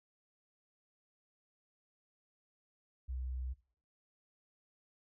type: tone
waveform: sine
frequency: 63.8 Hz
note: C2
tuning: 43 cents flat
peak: -36 dBFS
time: 3.08-3.54 s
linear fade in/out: 20 ms
effects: noise-tail reverb RT60 0.5 s tail -21 dB re dry + tanh soft clip ceiling -32 dBFS